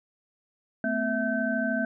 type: tone cluster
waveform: sine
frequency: 221 / 254.1 / 656 / 1540 Hz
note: A3 / B3 / E5 / G6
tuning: +8 / +49 / -9 / -31 cents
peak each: -30 dBFS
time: 0.84-1.85 s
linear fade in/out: 2 ms
effects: none